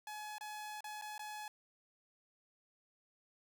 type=tone with dropouts; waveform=sawtooth; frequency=847 Hz; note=G#5; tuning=34 cents sharp; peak=-40 dBFS; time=0.07-1.48 s; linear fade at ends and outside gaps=2 ms; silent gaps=0.383-0.409 / 0.807-0.842 / 1.014-1.021 / 1.18-1.193 s; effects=none